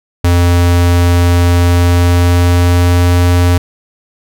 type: tone with pitch glide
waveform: square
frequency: 87.31 to 88.17 Hz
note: F2 to F2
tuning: 0 to +17 cents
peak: -7 dBFS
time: 0.24-3.58 s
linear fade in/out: 5 ms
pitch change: +17 cents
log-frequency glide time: 1.57-3.2 s
effects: none